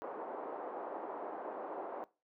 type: band-pass noise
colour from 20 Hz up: white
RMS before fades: -43 dBFS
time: 0.02-2.04 s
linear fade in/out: 0 ms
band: 330 to 930 Hz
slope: 24 dB/octave
effects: noise-tail reverb RT60 0.3 s tail -21 dB re dry